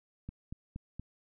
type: click train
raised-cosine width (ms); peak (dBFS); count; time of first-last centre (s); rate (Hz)
5; -28; 4; 0.29-0.996; 4.25
effects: none